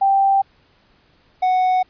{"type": "tone pair in turn", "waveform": ["sine", "triangle"], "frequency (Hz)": [784, 740], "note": ["G5", "F#5"], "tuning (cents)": [0, 0], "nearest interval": "minor second", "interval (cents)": 100, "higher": "first", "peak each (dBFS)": -12, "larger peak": "neither", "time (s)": [[0.01, 0.42], [1.42, 1.83]], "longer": "neither", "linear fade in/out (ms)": 10, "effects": ["pink hiss -57 dBFS RMS until 1.89 s", "resampled to 11025 Hz"]}